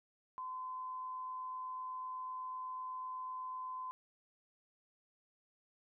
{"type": "tone with amplitude modulation", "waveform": "sine", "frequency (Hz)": 1024, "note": "C6", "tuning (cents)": -38, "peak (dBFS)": -39, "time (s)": [0.38, 3.91], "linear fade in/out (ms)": 0, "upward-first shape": "sine", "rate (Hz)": 108, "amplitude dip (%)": 30, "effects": []}